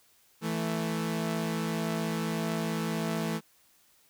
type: tone pair together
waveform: sawtooth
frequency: 164.81 / 220.3 Hz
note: E3 / A3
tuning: 0 / +2 cents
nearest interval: perfect fourth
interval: 502 cents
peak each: -28 dBFS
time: 0.41-3.41 s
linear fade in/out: 50 ms
effects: white hiss -64 dBFS RMS until 4.09 s